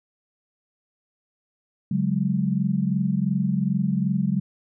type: chord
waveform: sine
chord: C# suspended fourth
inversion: none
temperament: equal with one note detuned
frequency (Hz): 141.5 / 185 / 207.7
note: C#3 / F#3 / G#3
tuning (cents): +36 / 0 / 0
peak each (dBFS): -26 / -23 / -25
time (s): 1.91-4.4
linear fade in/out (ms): 5
effects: none